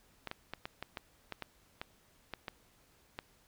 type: clicks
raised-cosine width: 0.3 ms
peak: -23 dBFS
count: 12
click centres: 0.273 / 0.314 / 0.536 / 0.655 / 0.826 / 0.972 / 1.323 / 1.423 / 1.815 / 2.337 / 2.482 / 3.189 s
effects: pink hiss -67 dBFS RMS until 3.47 s